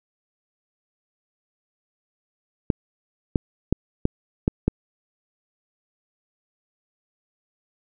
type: clicks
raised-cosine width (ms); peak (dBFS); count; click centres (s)
3; -5; 6; 2.702 / 3.358 / 3.726 / 4.054 / 4.479 / 4.68
effects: none